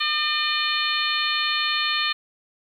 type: harmonic tone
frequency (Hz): 604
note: D5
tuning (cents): +48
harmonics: 2 / 3 / 4 / 5 / 6 / 7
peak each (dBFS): -28 / -28 / -28 / -28 / -28 / -28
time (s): 0-2.13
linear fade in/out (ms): 10
effects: 9-bit